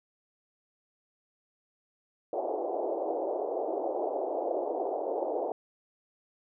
white band-pass noise, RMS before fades -32 dBFS, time 2.33-5.52 s, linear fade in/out 2 ms, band 330 to 760 Hz, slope 48 dB/octave, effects none

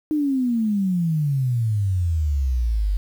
sine exponential sweep, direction down, 311.1 to 47.29 Hz, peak -18 dBFS, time 0.11-2.97 s, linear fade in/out 0 ms, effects 8-bit

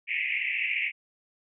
pink band-pass noise, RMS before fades -29 dBFS, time 0.07-0.92 s, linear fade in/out 50 ms, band 2000 to 2700 Hz, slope 96 dB/octave, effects none

